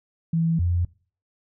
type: tone pair in turn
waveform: sine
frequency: 164.81 / 87.31 Hz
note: E3 / F2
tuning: 0 / 0 cents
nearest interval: major seventh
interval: 1100 cents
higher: first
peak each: -19 dBFS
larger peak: neither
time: 0.33-0.59 / 0.59-0.85 s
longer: neither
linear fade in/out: 5 ms
effects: noise-tail reverb RT60 0.4 s tail -21 dB re dry